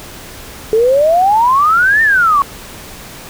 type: exponential two-way sweep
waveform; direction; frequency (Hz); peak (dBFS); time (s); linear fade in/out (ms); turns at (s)
sine; up then down; 428 to 1830 to 1094; -7; 0.73-2.42; 0; 2.02
effects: pink hiss -32 dBFS RMS until 3.29 s